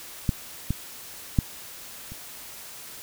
clicks, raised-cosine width 5 ms, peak -9 / -12 / -6 / -27 dBFS, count 4, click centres 0.292 / 0.706 / 1.388 / 2.12 s, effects white hiss -42 dBFS RMS until 3.02 s

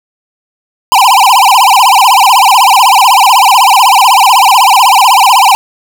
square tone with vibrato, 890 Hz, A5, 20 cents sharp, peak -3 dBFS, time 0.92-5.55 s, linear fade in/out 0 ms, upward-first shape sine, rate 16 Hz, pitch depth 270 cents each way, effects none

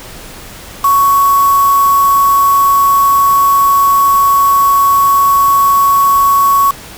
sine tone with quantisation, 1113 Hz, C#6, 7 cents sharp, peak -6 dBFS, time 0.84-6.71 s, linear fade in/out 5 ms, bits 3, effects pink hiss -31 dBFS RMS until 6.97 s

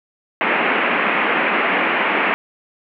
white band-pass noise, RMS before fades -18 dBFS, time 0.41-2.34 s, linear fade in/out 0 ms, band 190 to 2600 Hz, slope 48 dB/octave, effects none

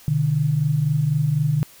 sine tone pair together, 126.81 / 150.8 Hz, B2 / D3, +46 / +46 cents, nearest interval minor third, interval 300 cents, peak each -23 / -18 dBFS, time 0.08-1.63 s, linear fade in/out 0 ms, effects white hiss -48 dBFS RMS until 1.8 s

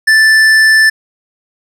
sine tone with hard clipping, 1760 Hz, A6, in tune, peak -6 dBFS, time 0.07-0.9 s, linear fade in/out 10 ms, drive 10 dB, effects none

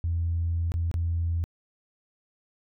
sine tone with dropouts, 84.2 Hz, E2, 37 cents sharp, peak -23 dBFS, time 0.04-1.44 s, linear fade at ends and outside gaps 0 ms, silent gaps 0.719-0.74 / 0.914-0.941 s, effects tanh soft clip ceiling -19 dBFS

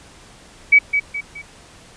sine tone with echo, 2278 Hz, C#7, 47 cents sharp, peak -6 dBFS, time 0.72-0.79 s, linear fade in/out 10 ms, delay 210 ms, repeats 3, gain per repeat -8 dB, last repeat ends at 1.42 s, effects pink hiss -45 dBFS RMS until 1.96 s + resampled to 22050 Hz

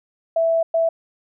sine tone bursts at uneven times, 659.3 Hz, E5, in tune, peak -15 dBFS, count 2, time 0.36-0.63 / 0.74-0.89 s, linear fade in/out 5 ms, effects none

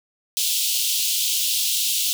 pink high-pass noise, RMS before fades -22 dBFS, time 0.37-2.13 s, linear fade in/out 0 ms, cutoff 2900 Hz, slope 48 dB/octave, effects none

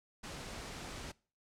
pink noise, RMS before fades -45 dBFS, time 0.23-1.12 s, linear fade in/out 10 ms, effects noise-tail reverb RT60 0.4 s tail -23 dB re dry + low-pass 8000 Hz 12 dB/octave

